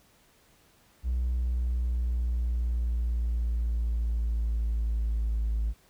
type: tone with pitch glide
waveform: triangle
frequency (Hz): 61.74 to 54.69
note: B1 to A1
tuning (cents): 0 to -10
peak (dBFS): -22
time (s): 1.03-5.74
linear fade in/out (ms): 50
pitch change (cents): -210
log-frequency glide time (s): 1.15-5.54
effects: tanh soft clip ceiling -21 dBFS + pink hiss -62 dBFS RMS until 5.89 s